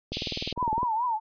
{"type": "high-pass noise", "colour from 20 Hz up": "pink", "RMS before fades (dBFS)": -30, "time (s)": [0.12, 0.53], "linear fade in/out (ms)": 10, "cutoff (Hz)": 2600, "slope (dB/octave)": 48}
{"type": "click train", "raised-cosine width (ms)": 2, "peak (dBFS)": -20, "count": 15, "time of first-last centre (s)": [0.12, 0.831], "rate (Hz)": 19.7}
{"type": "tone with vibrato", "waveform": "sine", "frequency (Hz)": 930, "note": "A#5", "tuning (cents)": -4, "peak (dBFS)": -24, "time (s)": [0.56, 1.2], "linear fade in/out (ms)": 50, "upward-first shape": "triangle", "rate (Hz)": 4.6, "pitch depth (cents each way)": 160}
{"effects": ["resampled to 11025 Hz"]}